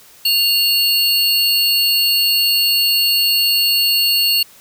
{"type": "tone pair together", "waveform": "square", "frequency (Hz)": [2794, 4401], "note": ["F7", "C#8"], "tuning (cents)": [0, -13], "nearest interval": "minor sixth", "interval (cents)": 787, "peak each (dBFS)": [-17, -15], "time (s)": [0.25, 4.43], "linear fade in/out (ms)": 5, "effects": ["white hiss -45 dBFS RMS until 4.6 s"]}